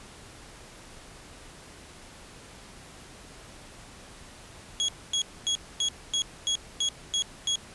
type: tone bursts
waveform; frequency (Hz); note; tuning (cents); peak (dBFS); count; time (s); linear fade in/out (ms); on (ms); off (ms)
30% pulse; 3322; G#7; 0; -21; 9; 4.8-7.556; 0; 84; 250
effects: pink hiss -48 dBFS RMS until 7.74 s + resampled to 24000 Hz